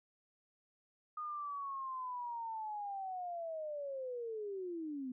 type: linear sweep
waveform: sine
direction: down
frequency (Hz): 1233 to 246.9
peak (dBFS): -39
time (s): 1.17-5.12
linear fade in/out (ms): 5
effects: none